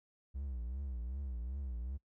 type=tone with vibrato; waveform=triangle; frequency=63.8 Hz; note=C2; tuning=43 cents flat; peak=-36 dBFS; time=0.34-1.98 s; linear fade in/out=20 ms; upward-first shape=triangle; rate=2.6 Hz; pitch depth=200 cents each way; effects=noise-tail reverb RT60 0.1 s tail -22 dB re dry